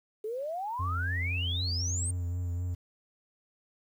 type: exponential sweep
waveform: sine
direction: up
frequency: 415.3 to 8870 Hz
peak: -32 dBFS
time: 0.24-2.11 s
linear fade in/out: 5 ms
type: tone with vibrato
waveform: triangle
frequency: 88.2 Hz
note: F2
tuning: 18 cents sharp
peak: -28 dBFS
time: 0.79-2.75 s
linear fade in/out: 10 ms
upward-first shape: triangle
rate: 3.9 Hz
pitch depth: 37 cents each way
effects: 10-bit